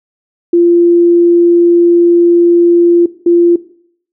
sine tone bursts at uneven times, 344.7 Hz, F4, 23 cents flat, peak -4 dBFS, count 2, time 0.53-3.06 / 3.26-3.56 s, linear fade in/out 5 ms, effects noise-tail reverb RT60 0.6 s tail -17 dB re dry

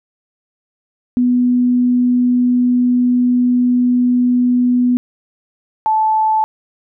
sine tone pair in turn, 246.9 / 872.3 Hz, B3 / A5, 0 / -15 cents, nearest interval octave + minor seventh, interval 2185 cents, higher second, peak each -10 / -11 dBFS, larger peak first, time 1.17-4.97 / 5.86-6.44 s, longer first, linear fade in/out 0 ms, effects none

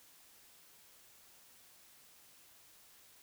silence, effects white hiss -62 dBFS RMS until 3.22 s

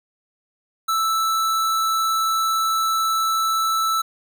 square tone, 1318.5 Hz, E6, in tune, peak -19 dBFS, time 0.88-4.02 s, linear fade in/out 10 ms, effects none

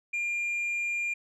sine tone, 2400 Hz, D7, 37 cents sharp, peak -25 dBFS, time 0.13-1.14 s, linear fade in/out 10 ms, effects tanh soft clip ceiling -27 dBFS

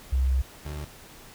sine / 30% pulse tone pair in turn, 65.3 / 74.34 Hz, C2 / D2, -3 / +22 cents, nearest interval major second, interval 225 cents, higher second, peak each -20 / -30 dBFS, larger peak first, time 0.12-0.42 / 0.65-0.85 s, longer first, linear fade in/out 10 ms, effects pink hiss -48 dBFS RMS until 1.34 s

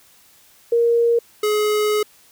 sine / square tone pair in turn, 468.6 / 422.4 Hz, A#4 / G#4, +9 / +29 cents, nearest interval major second, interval 180 cents, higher first, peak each -13 / -17 dBFS, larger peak first, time 0.72-1.19 / 1.43-2.03 s, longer second, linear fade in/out 5 ms, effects white hiss -52 dBFS RMS until 2.31 s

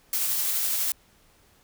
blue noise with tremolo, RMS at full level -25 dBFS, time 0.13-0.92 s, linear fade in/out 2 ms, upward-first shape triangle, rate 12 Hz, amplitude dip 25%, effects pink hiss -60 dBFS RMS until 1.63 s

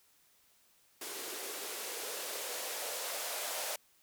violet noise with band-pass filter sweep, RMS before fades -40 dBFS, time 1.01-3.76 s, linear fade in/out 5 ms, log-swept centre 360 to 620 Hz, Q 3.3, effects white hiss -68 dBFS RMS until 4.02 s

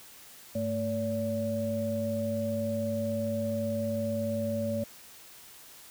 sine tone cluster, 102.5 / 222.1 / 570 Hz, G#2 / A3 / C#5, -22 / +16 / +48 cents, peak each -36 / -32 / -31 dBFS, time 0.55-4.84 s, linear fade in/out 5 ms, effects white hiss -51 dBFS RMS until 5.9 s

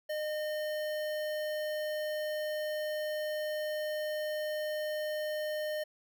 square tone with notch filter, 610 Hz, D#5, 34 cents flat, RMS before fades -35 dBFS, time 0.09-5.84 s, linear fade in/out 10 ms, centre 7500 Hz, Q 1.3, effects none

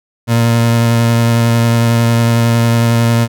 30% pulse tone with vibrato, 116.54 Hz, A#2, in tune, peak -6 dBFS, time 0.27-3.28 s, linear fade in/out 50 ms, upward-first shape sine, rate 11 Hz, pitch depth 13 cents each way, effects none

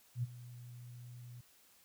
sine tone with ADSR envelope, 121.6 Hz, B2, 26 cents flat, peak -31 dBFS, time 0.15-1.41 s, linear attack 81 ms, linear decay 27 ms, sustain -17 dB, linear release 5 ms, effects white hiss -66 dBFS RMS until 1.84 s

